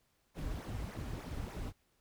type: noise with flanger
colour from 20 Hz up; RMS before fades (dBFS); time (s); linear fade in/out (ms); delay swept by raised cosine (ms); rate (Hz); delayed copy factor
brown; -41; 0.34-1.73; 50; 0.23 to 5.93; 3.4; -0.85
effects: pink hiss -75 dBFS RMS until 2 s